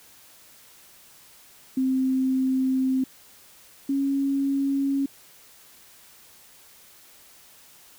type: tone pair in turn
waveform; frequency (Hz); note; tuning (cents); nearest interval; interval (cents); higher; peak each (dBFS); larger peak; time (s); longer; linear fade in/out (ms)
sine; 261.6 / 275.7; C4 / C#4; 0 / -9; minor second; 91; second; -20 / -21; first; 1.77-3.04 / 3.89-5.06; first; 5
effects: white hiss -52 dBFS RMS until 7.98 s